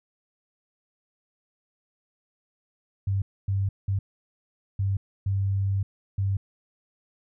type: tone bursts at uneven times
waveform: sine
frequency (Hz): 98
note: G2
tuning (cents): 0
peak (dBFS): -22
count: 6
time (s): 3.07-3.22 / 3.48-3.69 / 3.88-3.99 / 4.79-4.97 / 5.26-5.83 / 6.18-6.37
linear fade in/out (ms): 5
effects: none